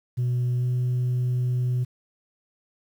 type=tone with pitch glide; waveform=sine; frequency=123.47 to 124.76 Hz; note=B2 to B2; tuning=0 to +18 cents; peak=-19 dBFS; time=0.17-1.85 s; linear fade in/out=20 ms; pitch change=+18 cents; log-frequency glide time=0.57-0.65 s; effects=tanh soft clip ceiling -20 dBFS + 9-bit